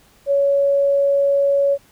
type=tone; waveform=sine; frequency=560 Hz; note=C#5; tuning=18 cents sharp; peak=-13 dBFS; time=0.26-1.78 s; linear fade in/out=50 ms; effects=pink hiss -53 dBFS RMS until 1.91 s